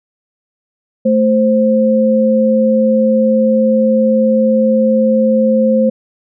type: tone pair together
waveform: sine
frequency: 220.3 / 524 Hz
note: A3 / C5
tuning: +2 / +2 cents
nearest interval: octave + minor third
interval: 1500 cents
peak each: -11 dBFS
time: 1.05-5.9 s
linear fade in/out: 10 ms
effects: none